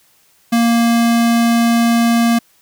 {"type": "tone", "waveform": "square", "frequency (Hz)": 233.1, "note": "A#3", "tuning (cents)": 0, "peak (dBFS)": -11, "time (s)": [0.52, 2.39], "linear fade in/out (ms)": 10, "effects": ["white hiss -54 dBFS RMS until 2.61 s"]}